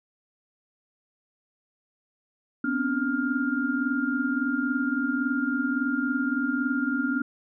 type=tone cluster; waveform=sine; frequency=246.4 / 264.3 / 287.9 / 1406 Hz; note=B3 / C4 / D4 / F6; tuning=-4 / +18 / -34 / +11 cents; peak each=-29 dBFS; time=2.64-7.22 s; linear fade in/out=5 ms; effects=none